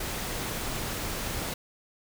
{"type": "noise", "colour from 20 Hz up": "pink", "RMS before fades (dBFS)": -33, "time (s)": [0, 1.54], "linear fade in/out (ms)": 5, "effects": []}